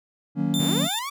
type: chord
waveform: triangle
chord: D# minor seventh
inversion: none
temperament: just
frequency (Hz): 155.56 / 186.68 / 233.3 / 280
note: D#3 / F#3 / A#3 / C#4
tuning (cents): 0 / +16 / +2 / +18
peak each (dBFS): -25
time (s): 0.35-0.89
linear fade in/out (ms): 50
type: tone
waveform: sawtooth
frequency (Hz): 3576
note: A7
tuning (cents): +27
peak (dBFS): -23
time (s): 0.54-0.99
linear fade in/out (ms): 0
type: linear sweep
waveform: sawtooth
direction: up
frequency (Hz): 95.1 to 1174.7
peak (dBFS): -25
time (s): 0.59-1.1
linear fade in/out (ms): 10
effects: none